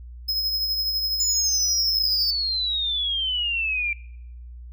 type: tone with tremolo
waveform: square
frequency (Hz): 5120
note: D#8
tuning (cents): +49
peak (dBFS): -21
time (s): 0.28-2.31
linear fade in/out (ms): 10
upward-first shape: triangle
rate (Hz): 12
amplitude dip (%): 45
type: exponential sweep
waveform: sine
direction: down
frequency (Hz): 7120 to 2349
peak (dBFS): -22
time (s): 1.2-3.93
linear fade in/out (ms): 2
effects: noise-tail reverb RT60 0.8 s tail -23 dB re dry + added 60 Hz sine -37 dBFS peak until 4.72 s